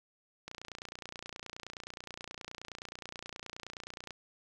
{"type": "click train", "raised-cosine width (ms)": 0.2, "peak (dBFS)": -25, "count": 108, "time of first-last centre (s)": [0.48, 4.107], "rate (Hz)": 29.5, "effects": []}